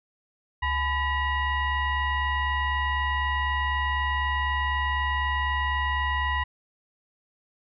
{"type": "tone with frequency modulation", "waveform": "sine", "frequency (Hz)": 1000, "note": "B5", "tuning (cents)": 21, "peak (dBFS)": -23, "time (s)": [0.62, 6.44], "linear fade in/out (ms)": 10, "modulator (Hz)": 928, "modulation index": 1.4, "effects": []}